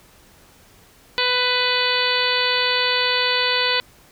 harmonic tone, 497.4 Hz, B4, 12 cents sharp, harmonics 1 / 2 / 3 / 4 / 5 / 6 / 7 / 8 / 9, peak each -26 / -26 / -26 / -26 / -26 / -26 / -26 / -26 / -26 dBFS, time 1.18-3.8 s, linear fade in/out 0 ms, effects pink hiss -51 dBFS RMS until 4.11 s

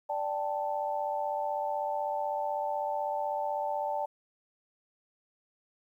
sine chord, D suspended fourth, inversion none, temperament equal, 587.3 / 784 / 880 Hz, D5 / G5 / A5, 0 / 0 / 0 cents, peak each -34 / -35 / -33 dBFS, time 0.09-4.06 s, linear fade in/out 10 ms, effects 11-bit

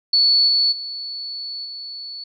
sine tone with level steps, 4435 Hz, C#8, in tune, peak -12 / -14 / -27 / -30 dBFS, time 0.13-2.24 s, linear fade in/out 5 ms, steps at 0.47 / 0.71 / 1.64 s, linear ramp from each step 20 ms, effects none

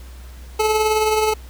25% pulse tone with tremolo, 432.2 Hz, A4, 31 cents flat, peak -10 dBFS, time 0.59-1.34 s, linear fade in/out 10 ms, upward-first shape triangle, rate 19 Hz, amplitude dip 45%, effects added 62 Hz sine -35 dBFS peak until 1.49 s + pink hiss -47 dBFS RMS until 1.49 s

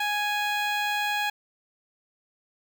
15% pulse tone with notch filter, 830.6 Hz, G#5, in tune, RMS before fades -27 dBFS, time 0-1.3 s, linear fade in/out 5 ms, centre 10000 Hz, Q 0.75, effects none

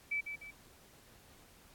sine tone with echo, 2309 Hz, D7, 30 cents flat, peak -32 dBFS, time 0.11-0.21 s, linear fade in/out 10 ms, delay 150 ms, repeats 2, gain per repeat -7 dB, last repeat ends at 0.51 s, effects pink hiss -61 dBFS RMS until 1.74 s + AAC 64 kbps

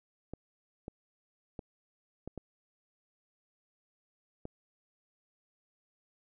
clicks, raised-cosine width 2 ms, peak -27 dBFS, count 6, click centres 0.336 / 0.881 / 1.592 / 2.276 / 2.377 / 4.454 s, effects none

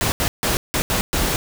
pink noise bursts at uneven times, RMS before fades -20 dBFS, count 6, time 0.01-0.12 / 0.2-0.28 / 0.43-0.57 / 0.74-0.82 / 0.9-1.01 / 1.13-1.36 s, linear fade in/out 0 ms, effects none

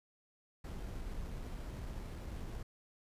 brown noise with sample-and-hold, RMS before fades -43 dBFS, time 0.64-2.63 s, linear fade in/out 5 ms, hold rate 6300 Hz, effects resampled to 32000 Hz

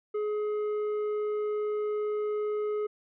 triangle tone with tanh clipping, 421.2 Hz, G#4, 24 cents sharp, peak -29 dBFS, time 0.14-2.87 s, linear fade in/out 10 ms, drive 11 dB, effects none

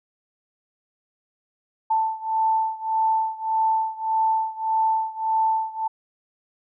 sine beating tone pair, 884 / 885.7 Hz, A5 / A5, +8 / +11 cents, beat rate 1.7 Hz, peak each -22 / -24 dBFS, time 1.9-5.88 s, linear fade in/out 10 ms, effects none

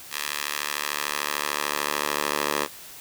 10% pulse tone with high-pass filter sweep, 73.42 Hz, D2, in tune, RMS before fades -28 dBFS, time 0.1-2.68 s, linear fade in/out 50 ms, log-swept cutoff 1900 to 580 Hz, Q 0.74, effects white hiss -43 dBFS RMS until 3 s

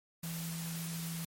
sine tone in noise, 166 Hz, E3, 12 cents sharp, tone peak -38 dBFS, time 0.23-1.25 s, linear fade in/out 5 ms, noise white, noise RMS -44 dBFS, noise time 0.23-1.25 s, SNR +3 dB, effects MP3 64 kbps

